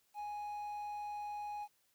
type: tone with quantisation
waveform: triangle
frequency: 830.6 Hz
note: G#5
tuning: in tune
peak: -38 dBFS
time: 0.14-1.68 s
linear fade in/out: 50 ms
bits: 11
effects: white hiss -75 dBFS RMS until 1.94 s